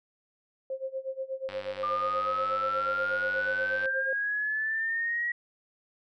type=tone with tremolo; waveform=sine; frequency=530 Hz; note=C5; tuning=22 cents sharp; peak=-29 dBFS; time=0.7-4.13 s; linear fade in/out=2 ms; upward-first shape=sine; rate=8.3 Hz; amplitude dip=90%
type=click train; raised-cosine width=0.3 ms; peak=-25 dBFS; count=231; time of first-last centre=1.49-3.856 s; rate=97.2 Hz
type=exponential sweep; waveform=sine; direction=up; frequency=1191 to 1921 Hz; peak=-27 dBFS; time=1.83-5.32 s; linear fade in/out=5 ms
effects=none